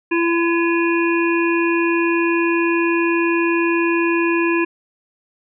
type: harmonic tone with a mistuned harmonic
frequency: 337.5 Hz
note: E4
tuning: 41 cents sharp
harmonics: 1 / 3 / 5 / 7 / 8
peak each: -16 / -24 / -25 / -24 / -29 dBFS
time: 0.11-4.65 s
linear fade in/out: 10 ms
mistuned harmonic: 7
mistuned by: +65 cents
effects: none